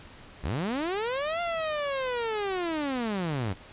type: linear two-way sweep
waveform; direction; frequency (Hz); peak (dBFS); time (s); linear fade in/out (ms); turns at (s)
sawtooth; up then down; 49.77 to 698.5 to 87.6; -24; 0.43-3.54; 20; 1.41
effects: pink hiss -49 dBFS RMS until 3.72 s + resampled to 8000 Hz